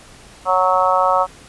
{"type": "harmonic tone", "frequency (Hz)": 185, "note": "F#3", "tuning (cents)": 0, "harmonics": [3, 4, 5, 6, 7], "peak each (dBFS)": [-19, -19, -19, -19, -19], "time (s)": [0.45, 1.27], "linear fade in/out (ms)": 50, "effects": ["pink hiss -43 dBFS RMS until 1.48 s", "resampled to 24000 Hz"]}